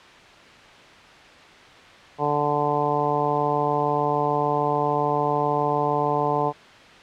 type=harmonic tone; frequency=146.83 Hz; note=D3; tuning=in tune; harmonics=1 / 2 / 3 / 4 / 5 / 6 / 7; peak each=-30 / -31 / -26 / -29 / -26 / -26 / -28 dBFS; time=2.18-6.53 s; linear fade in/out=50 ms; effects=white hiss -46 dBFS RMS until 7.02 s + low-pass 3000 Hz 12 dB/octave